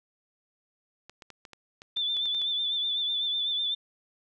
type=clicks; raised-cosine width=0.2 ms; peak=-28 dBFS; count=11; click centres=1.096 / 1.222 / 1.303 / 1.452 / 1.533 / 1.819 / 1.97 / 2.168 / 2.257 / 2.347 / 2.417 s
type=tone with vibrato; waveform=sine; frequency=3520 Hz; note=A7; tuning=in tune; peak=-26 dBFS; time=1.96-3.75 s; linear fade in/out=10 ms; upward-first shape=sine; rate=8 Hz; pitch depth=41 cents each way
effects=none